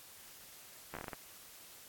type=slowing click train; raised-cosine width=0.5 ms; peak=-27 dBFS; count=8; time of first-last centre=0.94-1.132 s; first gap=12 ms; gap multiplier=1.27; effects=white hiss -55 dBFS RMS until 1.88 s + AAC 64 kbps